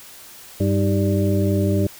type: harmonic tone with a mistuned harmonic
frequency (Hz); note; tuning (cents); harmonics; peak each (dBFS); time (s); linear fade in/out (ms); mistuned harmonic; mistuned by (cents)
98; G2; 0; 1 / 2 / 3 / 4 / 6; -19 / -22 / -24 / -25 / -27; 0.6-1.87; 5; 3; +81
effects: white hiss -42 dBFS RMS until 1.99 s